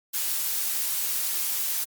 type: noise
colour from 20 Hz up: blue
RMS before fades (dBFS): -27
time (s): 0.13-1.85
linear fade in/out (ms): 20
effects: Opus 48 kbps